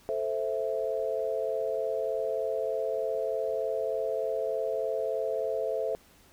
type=chord; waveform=sine; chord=A minor; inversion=none; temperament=equal; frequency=440 / 523.3 / 659.3 Hz; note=A4 / C5 / E5; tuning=0 / 0 / 0 cents; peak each=-32 dBFS; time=0.09-5.95 s; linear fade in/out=0 ms; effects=pink hiss -59 dBFS RMS until 6.32 s

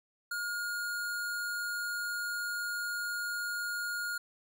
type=tone; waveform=square; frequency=1427 Hz; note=F6; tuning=37 cents sharp; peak=-34 dBFS; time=0.31-4.18 s; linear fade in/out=5 ms; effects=none

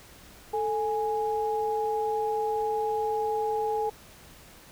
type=tone pair together; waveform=sine; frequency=440 / 830.6 Hz; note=A4 / G#5; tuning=0 / 0 cents; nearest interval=major seventh; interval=1100 cents; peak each=-28 dBFS; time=0.53-3.9 s; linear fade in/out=10 ms; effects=pink hiss -51 dBFS RMS until 4.71 s

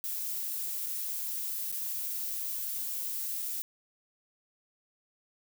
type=noise with dropouts; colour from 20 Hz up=violet; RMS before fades=-35 dBFS; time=0.04-3.62 s; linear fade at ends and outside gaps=0 ms; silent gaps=0.861-0.866 / 1.717-1.726 / 3.422-3.425 s; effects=none

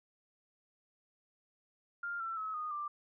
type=tone with pitch steps; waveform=sine; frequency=1400 / 1342.2 / 1286.8 / 1233.6 / 1182.7 Hz; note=F6 / E6 / E6 / D#6 / D6; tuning=+4 / +31 / -42 / -15 / +12 cents; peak=-36 dBFS; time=2.03-2.88 s; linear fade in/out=5 ms; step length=170 ms; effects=none

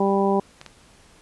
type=harmonic tone; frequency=197 Hz; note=G3; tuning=9 cents sharp; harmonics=1 / 2 / 3 / 4 / 5; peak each=-22 / -21 / -27 / -25 / -27 dBFS; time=0-0.4 s; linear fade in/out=5 ms
type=clicks; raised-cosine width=0.2 ms; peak=-21 dBFS; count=2; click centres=0.614 / 0.663 s
effects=pink hiss -53 dBFS RMS until 1.21 s + resampled to 24000 Hz

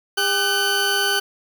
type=tone pair together; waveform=20% pulse; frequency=401 / 1514 Hz; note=G4 / F#6; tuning=+39 / +39 cents; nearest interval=octave + major seventh; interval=2300 cents; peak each=-19 / -14 dBFS; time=0.17-1.2 s; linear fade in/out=10 ms; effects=7-bit

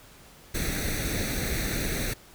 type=noise with comb filter; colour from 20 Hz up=pink; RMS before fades=-29 dBFS; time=0.54-2.14 s; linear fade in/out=10 ms; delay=0.49 ms; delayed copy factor=+0.75; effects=pink hiss -52 dBFS RMS until 2.34 s

